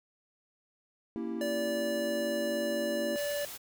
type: chord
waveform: triangle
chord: A# diminished seventh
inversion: none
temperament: equal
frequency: 233.1 / 277.2 / 329.6 / 392 Hz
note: A#3 / C#4 / E4 / G4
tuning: 0 / 0 / 0 / 0 cents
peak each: -35 / -40 / -35 / -40 dBFS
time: 1.16-3.16 s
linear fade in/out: 0 ms
type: tone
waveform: square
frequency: 580 Hz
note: D5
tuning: 22 cents flat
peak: -32 dBFS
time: 1.41-3.45 s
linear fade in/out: 2 ms
type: noise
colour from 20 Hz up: white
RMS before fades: -43 dBFS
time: 3.16-3.58 s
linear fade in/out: 20 ms
effects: none